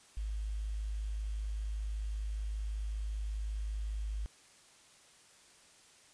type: tone with quantisation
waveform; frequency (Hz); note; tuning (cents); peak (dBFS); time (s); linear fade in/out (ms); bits
sine; 52.6; G#1; +23; -34; 0.17-4.26; 0; 10
effects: white hiss -61 dBFS RMS until 6.13 s + resampled to 22050 Hz